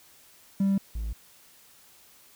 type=tone pair in turn; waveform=triangle; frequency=196 / 55 Hz; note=G3 / A1; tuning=0 / 0 cents; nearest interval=octave + minor seventh; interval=2200 cents; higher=first; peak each=-18 / -27 dBFS; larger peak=first; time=0.6-0.78 / 0.95-1.13 s; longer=neither; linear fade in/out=5 ms; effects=tanh soft clip ceiling -16 dBFS + white hiss -56 dBFS RMS until 2.35 s